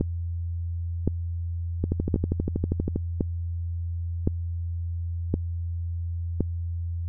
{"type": "two click trains", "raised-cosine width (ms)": 3, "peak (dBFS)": [-12, -9], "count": [15, 7], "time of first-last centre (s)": [[1.84, 2.96], [0.01, 6.407]], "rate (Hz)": [12.5, 0.938], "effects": ["added 85 Hz sine -27 dBFS peak until 7.08 s"]}